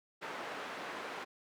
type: band-pass noise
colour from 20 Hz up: white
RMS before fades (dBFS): -43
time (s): 0.21-1.25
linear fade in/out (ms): 20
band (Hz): 280 to 1600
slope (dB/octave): 12
effects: none